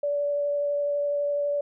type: tone with vibrato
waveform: sine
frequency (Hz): 577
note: D5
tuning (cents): -31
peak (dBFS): -23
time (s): 0.03-1.61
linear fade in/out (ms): 5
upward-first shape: triangle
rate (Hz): 12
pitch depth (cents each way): 10
effects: none